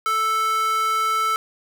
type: tone with high-pass filter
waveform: square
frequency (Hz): 440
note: A4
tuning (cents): 0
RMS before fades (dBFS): -21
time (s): 0.06-1.36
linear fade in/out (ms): 0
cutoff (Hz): 1200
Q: 4.4
effects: none